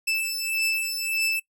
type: beating tone pair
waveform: sawtooth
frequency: 2637 / 2638.7 Hz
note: E7 / E7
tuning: 0 / +1 cents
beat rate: 1.7 Hz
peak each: -24 dBFS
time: 0.07-1.4 s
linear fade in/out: 10 ms
effects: noise-tail reverb RT60 0.1 s tail -21 dB re dry